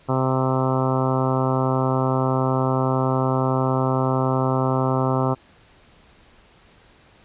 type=harmonic tone; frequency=130.81 Hz; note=C3; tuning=in tune; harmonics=1 / 2 / 3 / 4 / 5 / 6 / 7 / 8 / 9 / 10; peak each=-22 / -25 / -27 / -28 / -29 / -30 / -30 / -31 / -32 / -32 dBFS; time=0.08-5.35 s; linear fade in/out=20 ms; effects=pink hiss -53 dBFS RMS until 7.24 s + resampled to 8000 Hz